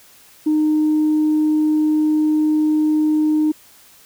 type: tone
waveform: sine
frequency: 307 Hz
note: D#4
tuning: 23 cents flat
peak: -12 dBFS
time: 0.46-3.52 s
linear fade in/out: 10 ms
effects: tanh soft clip ceiling -10 dBFS + white hiss -48 dBFS RMS until 4.05 s